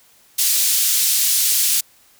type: band-pass noise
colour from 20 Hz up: white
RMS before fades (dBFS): -17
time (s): 0.38-1.81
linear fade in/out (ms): 10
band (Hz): 3800 to 16000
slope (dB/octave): 12
effects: white hiss -53 dBFS RMS until 2.19 s